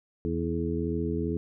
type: harmonic tone with a mistuned harmonic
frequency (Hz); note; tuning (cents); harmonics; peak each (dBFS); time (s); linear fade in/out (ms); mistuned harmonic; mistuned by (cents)
82.41; E2; 0; 1 / 2 / 3 / 4 / 5; -33 / -33 / -33 / -33 / -33; 0.25-1.37; 0; 5; +53
effects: none